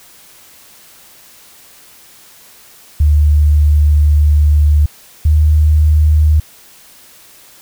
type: tone pair in turn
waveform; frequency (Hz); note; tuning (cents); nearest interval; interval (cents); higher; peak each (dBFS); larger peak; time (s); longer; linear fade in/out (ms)
sine; 74.5 / 76.55; D2 / D#2; +25 / -28; unison; 47; second; -6 / -6; neither; 3-4.86 / 5.25-6.4; first; 5
effects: white hiss -42 dBFS RMS until 7.61 s